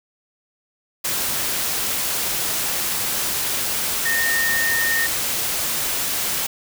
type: tone in noise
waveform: sine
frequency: 1836 Hz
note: A#6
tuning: 27 cents flat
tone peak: -19 dBFS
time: 4.05-5.07 s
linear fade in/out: 10 ms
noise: white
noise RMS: -23 dBFS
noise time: 1.04-6.47 s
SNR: +1 dB
effects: none